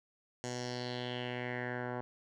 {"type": "tone with low-pass filter sweep", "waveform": "10% pulse", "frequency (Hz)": 123.47, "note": "B2", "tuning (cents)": 0, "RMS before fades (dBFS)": -39, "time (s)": [0.44, 2.01], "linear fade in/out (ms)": 0, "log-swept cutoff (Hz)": [6900, 1200], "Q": 3.7, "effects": []}